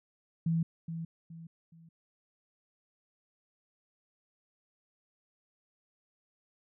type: tone with echo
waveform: sine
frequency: 164.81 Hz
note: E3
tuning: in tune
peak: -26 dBFS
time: 0.46-0.63 s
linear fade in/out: 5 ms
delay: 420 ms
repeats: 3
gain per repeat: -9 dB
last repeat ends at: 1.89 s
effects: none